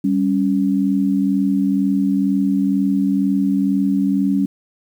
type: tone pair together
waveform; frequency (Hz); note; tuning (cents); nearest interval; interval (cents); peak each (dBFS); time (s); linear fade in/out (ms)
sine; 196 / 278.1; G3 / C#4; 0 / +6; tritone; 606; -17; 0.04-4.46; 5
effects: 8-bit